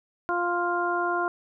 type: harmonic tone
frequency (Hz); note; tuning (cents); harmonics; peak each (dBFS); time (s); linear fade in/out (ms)
350; F4; +4; 1 / 2 / 3 / 4; -29 / -29 / -29 / -29; 0.29-1.28; 0
effects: none